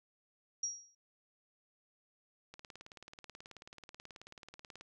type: tone with exponential decay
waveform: sine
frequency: 5680 Hz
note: F8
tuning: 28 cents sharp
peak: -31 dBFS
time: 0.63-0.95 s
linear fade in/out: 5 ms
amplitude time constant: 68 ms
type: click train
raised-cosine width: 0.2 ms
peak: -33 dBFS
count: 43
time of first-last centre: 2.54-4.81 s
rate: 18.5 Hz
effects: none